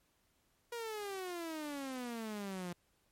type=exponential sweep; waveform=sawtooth; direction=down; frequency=480.5 to 172.7 Hz; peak=-36 dBFS; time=0.72-2.73 s; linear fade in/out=5 ms; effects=pink hiss -75 dBFS RMS until 3.11 s + MP3 64 kbps